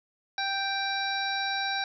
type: harmonic tone with a mistuned harmonic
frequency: 784 Hz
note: G5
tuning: in tune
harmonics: 1 / 2 / 3 / 5 / 6 / 7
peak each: -32 / -32 / -38 / -33 / -42 / -39 dBFS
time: 0.38-1.84 s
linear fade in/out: 2 ms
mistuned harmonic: 7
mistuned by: +24 cents
effects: none